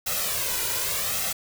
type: noise with flanger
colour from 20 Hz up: white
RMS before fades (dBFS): -27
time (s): 0.06-1.33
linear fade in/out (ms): 10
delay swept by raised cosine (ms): 1.5 to 2.07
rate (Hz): 0.83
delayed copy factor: +0.7
effects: none